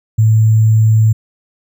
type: tone with sample-and-hold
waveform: sine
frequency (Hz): 110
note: A2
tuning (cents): 0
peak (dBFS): -6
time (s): 0.18-1.13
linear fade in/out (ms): 10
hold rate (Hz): 7350
effects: none